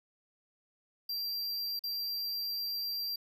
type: tone with dropouts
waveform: square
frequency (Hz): 4727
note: D8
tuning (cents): +10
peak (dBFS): -34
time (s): 1.09-3.16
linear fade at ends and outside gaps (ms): 5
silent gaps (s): 1.793-1.837
effects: none